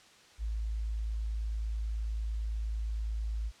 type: tone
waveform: sine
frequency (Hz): 54.5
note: A1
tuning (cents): -16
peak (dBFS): -31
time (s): 0.38-3.52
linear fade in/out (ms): 50
effects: white hiss -58 dBFS RMS until 3.6 s + low-pass 6000 Hz 12 dB/octave